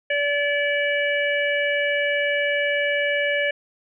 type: harmonic tone with a mistuned harmonic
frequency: 576 Hz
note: D5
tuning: 34 cents flat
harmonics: 1 / 3 / 4 / 5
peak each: -23 / -24 / -26 / -30 dBFS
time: 0.1-3.51 s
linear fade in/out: 5 ms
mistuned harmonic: 5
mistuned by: +25 cents
effects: none